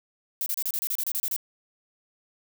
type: noise bursts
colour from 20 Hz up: violet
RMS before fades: -28 dBFS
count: 12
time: 0.41-1.363 s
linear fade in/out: 0 ms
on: 51 ms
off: 31 ms
effects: none